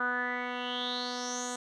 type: tone with low-pass filter sweep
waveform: 10% pulse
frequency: 246.9 Hz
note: B3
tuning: in tune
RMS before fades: -34 dBFS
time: 0-1.56 s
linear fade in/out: 5 ms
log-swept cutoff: 1400 to 7700 Hz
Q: 7.8
effects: none